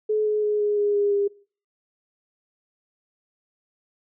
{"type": "tone with pitch steps", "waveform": "sine", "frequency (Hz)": [428.1, 423.9, 419.8, 415.7, 411.6, 407.6, 403.6], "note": ["A4", "G#4", "G#4", "G#4", "G#4", "G#4", "G#4"], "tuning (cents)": [-47, 35, 19, 2, -16, -32, -49], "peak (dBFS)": -19, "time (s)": [0.09, 1.28], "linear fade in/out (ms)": 10, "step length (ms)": 170, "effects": ["noise-tail reverb RT60 0.4 s tail -21 dB re dry"]}